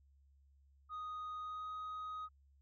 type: tone with pitch glide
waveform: sine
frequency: 1244.5 to 1254.6 Hz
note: D#6 to D#6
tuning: 0 to +14 cents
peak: -39 dBFS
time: 0.89-2.29 s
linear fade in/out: 50 ms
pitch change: +14 cents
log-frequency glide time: 1.41-1.69 s
effects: tanh soft clip ceiling -41 dBFS + added 69 Hz sine -65 dBFS peak until 2.61 s